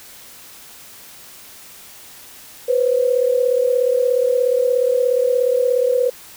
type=tone pair together; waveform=sine; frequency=492.2 / 529.1 Hz; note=B4 / C5; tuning=-6 / +19 cents; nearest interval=minor second; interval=125 cents; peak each=-15 / -19 dBFS; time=2.68-6.1 s; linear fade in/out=10 ms; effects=white hiss -41 dBFS RMS until 6.36 s